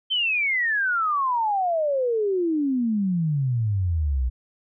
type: exponential sweep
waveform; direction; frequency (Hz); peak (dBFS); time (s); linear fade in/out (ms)
sine; down; 3141 to 59.4; -20; 0.1-4.3; 20
effects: none